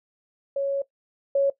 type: tone pair in turn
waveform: sine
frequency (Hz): 554.4 / 554.4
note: C#5 / C#5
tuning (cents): 0 / 0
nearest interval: unison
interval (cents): 0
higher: neither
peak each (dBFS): -22 / -17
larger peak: second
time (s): 0.56-0.82 / 1.35-1.5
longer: first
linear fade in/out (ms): 5
effects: noise-tail reverb RT60 0.1 s tail -17 dB re dry